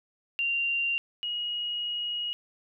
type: tone pair in turn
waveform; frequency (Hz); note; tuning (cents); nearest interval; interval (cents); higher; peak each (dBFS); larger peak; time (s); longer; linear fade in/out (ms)
sine; 2773 / 2892; F7 / F#7; -13 / -40; minor second; 73; second; -25 / -29; first; 0.39-0.98 / 1.23-2.33; second; 0
effects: none